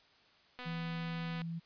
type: click train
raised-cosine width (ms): 0.3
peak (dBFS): -30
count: 207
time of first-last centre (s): 0.59-1.417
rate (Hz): 249
type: tone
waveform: sine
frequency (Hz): 166.6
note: E3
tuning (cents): +19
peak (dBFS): -37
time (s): 0.65-1.6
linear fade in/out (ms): 20
effects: white hiss -65 dBFS RMS until 1.65 s + resampled to 11025 Hz